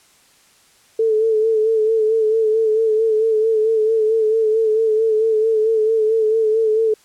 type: tone with vibrato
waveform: sine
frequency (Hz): 440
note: A4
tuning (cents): 0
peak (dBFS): -13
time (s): 0.99-6.94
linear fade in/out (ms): 5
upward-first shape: sine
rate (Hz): 4.5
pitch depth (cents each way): 42
effects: white hiss -53 dBFS RMS until 7.04 s + low-pass 10000 Hz 12 dB/octave